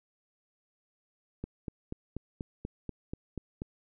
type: click train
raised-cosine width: 3 ms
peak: -23 dBFS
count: 10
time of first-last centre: 1.44-3.619 s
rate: 4.13 Hz
effects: none